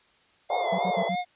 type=tone with vibrato; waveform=square; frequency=697 Hz; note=F5; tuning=4 cents flat; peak=-27 dBFS; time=0.49-1.25 s; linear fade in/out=50 ms; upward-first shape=sine; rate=3.2 Hz; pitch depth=60 cents each way
type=band-pass noise; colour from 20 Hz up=pink; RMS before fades=-30 dBFS; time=0.5-1.09 s; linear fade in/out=2 ms; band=450 to 960 Hz; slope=48 dB/octave
type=tone bursts; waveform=triangle; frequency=185 Hz; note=F#3; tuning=in tune; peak=-27 dBFS; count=4; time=0.72-1.156 s; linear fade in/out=10 ms; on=67 ms; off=56 ms
effects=white hiss -62 dBFS RMS until 1.35 s + resampled to 8000 Hz